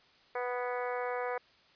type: harmonic tone with a mistuned harmonic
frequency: 246.9 Hz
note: B3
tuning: in tune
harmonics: 2 / 3 / 4 / 5 / 6 / 7 / 8 / 9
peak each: -35 / -39 / -41 / -43 / -45 / -46 / -47 / -48 dBFS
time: 0.35-1.38 s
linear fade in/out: 5 ms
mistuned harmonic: 7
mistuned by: -20 cents
effects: white hiss -63 dBFS RMS until 1.75 s + resampled to 11025 Hz